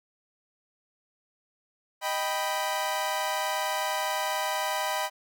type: chord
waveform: sawtooth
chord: Eb augmented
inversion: none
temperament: equal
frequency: 622.3 / 784 / 987.8 Hz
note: Eb5 / G5 / B5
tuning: 0 / 0 / 0 cents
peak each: -29 / -28 / -27 dBFS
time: 2.01-5.1 s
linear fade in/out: 50 ms
effects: none